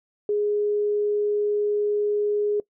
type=tone; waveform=sine; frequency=415.3 Hz; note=G#4; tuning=in tune; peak=-20 dBFS; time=0.29-2.6 s; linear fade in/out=2 ms; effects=noise-tail reverb RT60 0.1 s tail -21 dB re dry